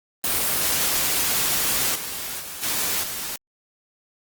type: noise with level steps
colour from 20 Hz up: white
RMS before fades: -22 / -31 / -35 / -24 / -30 dBFS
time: 0.24-3.36 s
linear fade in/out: 2 ms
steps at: 1.94 / 2.39 / 2.62 / 3.02 s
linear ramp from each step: 20 ms
effects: Opus 24 kbps